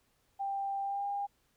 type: tone with pitch glide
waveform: sine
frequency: 790 to 805.2 Hz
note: G5 to G5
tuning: +13 to +46 cents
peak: -32 dBFS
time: 0.39-1.27 s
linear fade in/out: 20 ms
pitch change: +33 cents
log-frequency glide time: 0.82-1.06 s
effects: pink hiss -73 dBFS RMS until 1.56 s